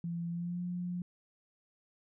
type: tone with pitch glide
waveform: sine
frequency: 170 to 177.53 Hz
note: F3 to F3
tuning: -46 to +29 cents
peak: -34 dBFS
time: 0.04-1.02 s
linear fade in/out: 2 ms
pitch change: +75 cents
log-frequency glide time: 0.3-0.62 s
effects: none